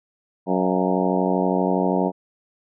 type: harmonic tone with a mistuned harmonic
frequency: 92.5 Hz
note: F#2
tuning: in tune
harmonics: 2 / 3 / 4 / 5 / 6 / 7 / 8 / 9 / 10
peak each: -23 / -25 / -26 / -27 / -28 / -28 / -29 / -30 / -30 dBFS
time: 0.46-2.12 s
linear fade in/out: 50 ms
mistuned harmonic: 8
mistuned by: -57 cents
effects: none